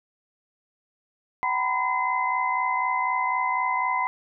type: tone cluster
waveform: sine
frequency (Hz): 758 / 940 / 1004 / 2053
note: F#5 / A#5 / B5 / C7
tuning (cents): +42 / +14 / +28 / -33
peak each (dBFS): -31 / -31 / -24 / -29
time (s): 1.43-4.07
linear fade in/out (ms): 0
effects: none